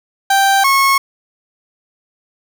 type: tone pair in turn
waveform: 30% pulse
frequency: 784 / 1092.8 Hz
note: G5 / C#6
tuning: 0 / -25 cents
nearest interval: tritone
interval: 575 cents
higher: second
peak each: -7 dBFS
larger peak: neither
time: 0.3-0.64 / 0.64-0.98 s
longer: neither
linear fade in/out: 5 ms
effects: none